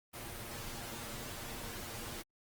pink noise with comb filter, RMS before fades -44 dBFS, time 0.13-2.23 s, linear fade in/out 20 ms, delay 8.6 ms, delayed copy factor +0.65, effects Opus 24 kbps

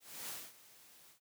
white noise with ADSR envelope, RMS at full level -43 dBFS, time 0-1.2 s, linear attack 290 ms, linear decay 230 ms, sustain -18 dB, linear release 100 ms, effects high-pass 100 Hz 12 dB/octave

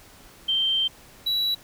sine / triangle tone pair in turn, 3136 / 3918 Hz, G7 / B7, 0 / -15 cents, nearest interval major third, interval 385 cents, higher second, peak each -20 dBFS, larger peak neither, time 0.48-0.88 / 1.26-1.55 s, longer first, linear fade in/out 10 ms, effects pink hiss -50 dBFS RMS until 1.63 s

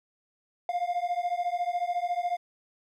triangle beating tone pair, 698.5 / 712.5 Hz, F5 / F5, 0 / +34 cents, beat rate 14 Hz, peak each -28 dBFS, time 0.69-2.37 s, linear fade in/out 2 ms, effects none

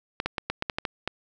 clicks, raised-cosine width 0.3 ms, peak -11 dBFS, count 9, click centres 0.201 / 0.26 / 0.382 / 0.5 / 0.624 / 0.698 / 0.785 / 0.852 / 1.076 s, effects none

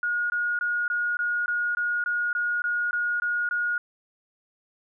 sine tone bursts, 1439 Hz, F#6, 49 cents flat, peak -23 dBFS, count 13, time 0.03-3.78 s, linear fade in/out 2 ms, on 270 ms, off 20 ms, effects none

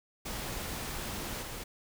pink noise with level steps, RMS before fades -38 / -41 dBFS, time 0.25-1.64 s, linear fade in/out 10 ms, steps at 1.41 s, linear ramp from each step 20 ms, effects none

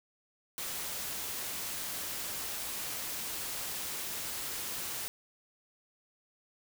white noise, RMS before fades -38 dBFS, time 0.58-5.08 s, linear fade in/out 0 ms, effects none

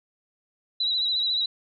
sine tone with vibrato, 3921 Hz, B7, 13 cents flat, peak -22 dBFS, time 0.8-1.46 s, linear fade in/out 5 ms, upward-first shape sine, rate 14 Hz, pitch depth 49 cents each way, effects none

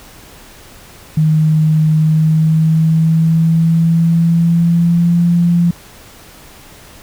sine tone with pitch glide, 156 to 172.1 Hz, D#3 to F3, +5 to -25 cents, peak -8 dBFS, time 1.17-5.71 s, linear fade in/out 5 ms, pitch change +170 cents, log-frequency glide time 1.97-5.23 s, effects pink hiss -39 dBFS RMS until 7.02 s

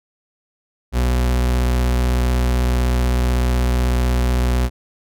40% pulse tone with vibrato, 61.74 Hz, B1, in tune, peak -14 dBFS, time 0.92-4.7 s, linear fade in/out 50 ms, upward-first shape sine, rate 16 Hz, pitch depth 21 cents each way, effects none

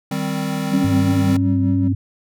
square chord, C minor, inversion first, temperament equal, 155.56 / 196 / 261.6 Hz, Eb3 / G3 / C4, 0 / 0 / 0 cents, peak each -26 / -25 / -26 dBFS, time 0.11-1.37 s, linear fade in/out 5 ms
triangle tone with tremolo, 191.8 Hz, G3, 37 cents flat, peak -18 dBFS, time 0.7-1.88 s, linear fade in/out 5 ms, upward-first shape sine, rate 5.3 Hz, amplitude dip 65%
sine tone with vibrato, 270 Hz, C#4, 45 cents flat, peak -17 dBFS, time 0.73-1.93 s, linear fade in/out 10 ms, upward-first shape triangle, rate 3.1 Hz, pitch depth 30 cents each way
sine tone, 100 Hz, G2, 35 cents sharp, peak -18 dBFS, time 0.84-1.95 s, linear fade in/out 5 ms
effects none

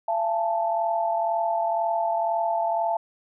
sine tone cluster, 678 / 843 / 885 Hz, E5 / G#5 / A5, +49 / +26 / +10 cents, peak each -24 / -32 / -26 dBFS, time 0.08-2.97 s, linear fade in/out 5 ms, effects none

